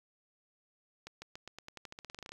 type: accelerating click train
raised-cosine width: 0.2 ms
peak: -28 dBFS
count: 18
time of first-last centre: 1.07-2.32 s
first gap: 150 ms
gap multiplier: 0.9
effects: 9-bit